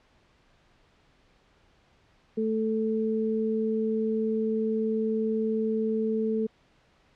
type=tone pair together; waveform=sine; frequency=219.6 / 440 Hz; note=A3 / A4; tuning=-3 / 0 cents; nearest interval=octave; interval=1203 cents; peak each=-27 dBFS; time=2.37-6.47 s; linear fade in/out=10 ms; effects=pink hiss -63 dBFS RMS until 7.15 s + low-pass 4000 Hz 12 dB/octave